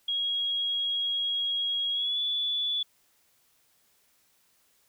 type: tone with pitch glide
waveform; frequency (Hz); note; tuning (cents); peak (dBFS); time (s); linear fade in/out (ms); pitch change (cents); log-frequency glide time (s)
sine; 3297 to 3447; G#7 to A7; -13 to -36; -26; 0.08-2.83; 5; +77; 1.92-2.19
effects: white hiss -67 dBFS RMS until 4.88 s